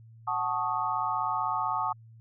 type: chord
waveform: sine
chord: D# half-diminished seventh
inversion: first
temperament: equal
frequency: 740 / 880 / 1108.7 / 1244.5 Hz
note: F#5 / A5 / C#6 / D#6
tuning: 0 / 0 / 0 / 0 cents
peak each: -34 / -31 / -32 / -32 dBFS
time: 0.27-1.93 s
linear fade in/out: 10 ms
effects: added 113 Hz sine -49 dBFS peak until 2.2 s